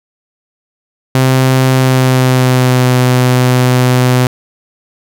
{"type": "tone with pitch glide", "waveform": "sawtooth", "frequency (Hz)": [130.5, 126.2], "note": ["C3", "B2"], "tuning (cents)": [-4, 38], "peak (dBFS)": -3, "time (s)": [1.15, 4.27], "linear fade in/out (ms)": 2, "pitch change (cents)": -58, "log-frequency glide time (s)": [1.71, 2.93], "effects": []}